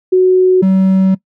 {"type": "tone pair in turn", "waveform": ["sine", "triangle"], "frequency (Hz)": [370, 190.09], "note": ["F#4", "F#3"], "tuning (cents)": [0, 47], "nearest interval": "octave", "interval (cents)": 1153, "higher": "first", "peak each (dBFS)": -5, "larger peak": "neither", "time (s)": [[0.12, 0.62], [0.62, 1.15]], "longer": "second", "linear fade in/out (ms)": 10, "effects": ["noise-tail reverb RT60 0.1 s tail -20 dB re dry"]}